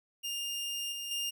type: tone with level steps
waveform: sawtooth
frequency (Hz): 2812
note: F7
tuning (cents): +11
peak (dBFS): -31 / -34 / -29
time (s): 0.23-1.31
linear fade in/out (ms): 20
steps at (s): 0.92 / 1.11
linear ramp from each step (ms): 2
effects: none